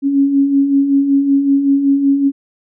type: beating tone pair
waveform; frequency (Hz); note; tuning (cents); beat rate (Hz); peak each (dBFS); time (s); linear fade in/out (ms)
sine; 273.1 / 278.4; C#4 / C#4; -26 / +8; 5.3; -19 / -10; 0.02-2.32; 50
effects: none